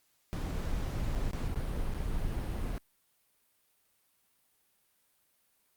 brown noise with dropouts, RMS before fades -33 dBFS, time 0.33-2.78 s, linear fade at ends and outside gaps 0 ms, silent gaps 1.15-1.156 / 1.311-1.333 / 1.545-1.558 / 1.938-1.946 s, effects white hiss -72 dBFS RMS until 5.76 s + Opus 48 kbps

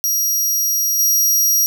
20% pulse tone with level steps, 5720 Hz, F8, 41 cents sharp, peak -10 / -7 dBFS, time 0.04-1.66 s, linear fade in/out 0 ms, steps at 0.99 s, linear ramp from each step 2 ms, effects none

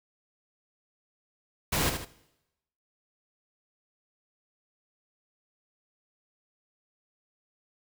pink noise with echo, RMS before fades -27 dBFS, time 1.72-1.9 s, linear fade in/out 10 ms, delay 76 ms, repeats 2, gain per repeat -7 dB, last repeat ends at 2.052 s, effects noise-tail reverb RT60 0.9 s tail -19 dB re dry

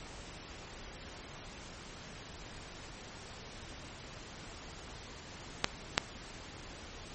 clicks, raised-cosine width 0.2 ms, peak -7 / -6 dBFS, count 2, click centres 5.644 / 5.979 s, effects pink hiss -48 dBFS RMS until 7.14 s + MP3 32 kbps

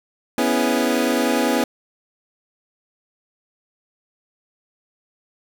25% pulse chord, C# minor seventh, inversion third, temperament equal with one note detuned, 246.9 / 277.2 / 328.5 / 415.3 Hz, B3 / C#4 / E4 / G#4, 0 / 0 / -6 / 0 cents, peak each -17 / -19 / -20 / -23 dBFS, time 0.38-1.64 s, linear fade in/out 2 ms, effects none

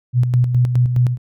sine tone with tremolo, 123.47 Hz, B2, in tune, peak -10 dBFS, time 0.13-1.18 s, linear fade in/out 50 ms, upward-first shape square, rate 4.8 Hz, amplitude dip 50%, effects none

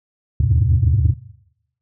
sine tone cluster, 75.6 / 81.7 / 98.6 / 107.5 / 125.9 Hz, D#2 / E2 / G2 / A2 / B2, -49 / -15 / +11 / -40 / +34 cents, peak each -18 dBFS, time 0.4-1.14 s, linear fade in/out 5 ms, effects noise-tail reverb RT60 0.8 s tail -19 dB re dry + tanh soft clip ceiling -6 dBFS

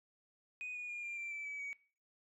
sine tone with pitch steps, 2489 / 2455 / 2421 / 2388 / 2355 / 2322 / 2290 / 2259 Hz, D#7 / D#7 / D#7 / D7 / D7 / D7 / D7 / C#7, 0 / -24 / -48 / +28 / +4 / -20 / -44 / +32 cents, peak -39 dBFS, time 0.61-1.73 s, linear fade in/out 0 ms, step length 140 ms, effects noise-tail reverb RT60 0.4 s tail -20 dB re dry + tanh soft clip ceiling -38 dBFS

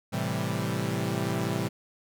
sawtooth chord, A minor seventh, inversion none, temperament equal, 110 / 130.81 / 164.81 / 196 Hz, A2 / C3 / E3 / G3, 0 / 0 / 0 / 0 cents, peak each -29 dBFS, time 0.12-1.69 s, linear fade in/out 20 ms, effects none

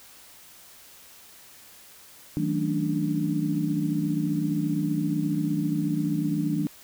sine tone cluster, 160.8 / 189.1 / 221.3 / 280.7 / 295.6 Hz, E3 / F#3 / A3 / C#4 / D4, -43 / +38 / +10 / +22 / +11 cents, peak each -28 / -31 / -32 / -35 / -27 dBFS, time 2.37-6.67 s, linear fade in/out 0 ms, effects white hiss -50 dBFS RMS until 6.83 s

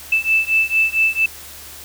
sine beating tone pair, 2637 / 2641.4 Hz, E7 / E7, 0 / +3 cents, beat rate 4.4 Hz, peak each -17 dBFS, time 0.12-1.26 s, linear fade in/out 5 ms, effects added 73 Hz sine -46 dBFS peak until 1.84 s + white hiss -37 dBFS RMS until 1.84 s

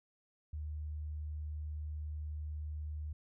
sine tone, 75.9 Hz, D#2, 42 cents flat, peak -38 dBFS, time 0.53-3.13 s, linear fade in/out 5 ms, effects none

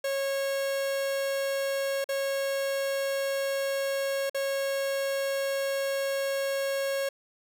45% pulse tone with dropouts, 548 Hz, C#5, 20 cents flat, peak -27 dBFS, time 0.04-7.09 s, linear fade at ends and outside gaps 5 ms, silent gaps 2.043-2.089 / 4.297-4.345 s, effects none

